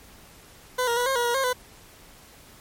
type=tone with pitch steps; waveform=20% pulse; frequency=503 / 470.7 / 488.5 / 535 / 480 / 476.6 / 536 / 501 Hz; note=B4 / A#4 / B4 / C5 / B4 / A#4 / C5 / B4; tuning=+32 / +17 / -19 / +38 / -49 / +38 / +42 / +25 cents; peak=-17 dBFS; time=0.78-1.532 s; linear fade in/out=10 ms; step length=94 ms; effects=pink hiss -50 dBFS RMS until 2.6 s + MP3 64 kbps